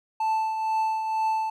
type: tone with tremolo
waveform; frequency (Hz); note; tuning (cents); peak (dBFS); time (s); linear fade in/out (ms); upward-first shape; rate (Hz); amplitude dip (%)
triangle; 880; A5; 0; -19; 0.2-1.5; 5; triangle; 2.1; 50
effects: none